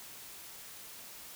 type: silence
effects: white hiss -49 dBFS RMS until 1.35 s